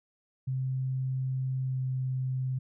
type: tone with pitch glide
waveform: sine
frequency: 130.81 to 129.83 Hz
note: C3 to C3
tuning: 0 to -13 cents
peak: -28 dBFS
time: 0.47-2.59 s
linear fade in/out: 10 ms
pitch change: -13 cents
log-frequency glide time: 1.64-1.81 s
effects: none